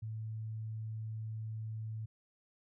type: tone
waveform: sine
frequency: 110 Hz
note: A2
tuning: in tune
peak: -38 dBFS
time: 0.02-2.06 s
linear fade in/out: 10 ms
effects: none